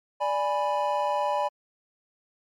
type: chord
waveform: triangle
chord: G# diminished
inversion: second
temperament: equal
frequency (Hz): 587.3 / 830.6 / 987.8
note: D5 / G#5 / B5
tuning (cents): 0 / 0 / 0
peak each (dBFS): -26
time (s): 0.2-1.49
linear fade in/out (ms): 20
effects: MP3 96 kbps